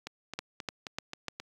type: two click trains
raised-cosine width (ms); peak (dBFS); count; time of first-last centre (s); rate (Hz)
0.2; -16 / -21; 4 / 6; 0.39-1.283 / 0.07-1.4; 3.36 / 3.76
effects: high-pass 80 Hz 12 dB/octave + 9-bit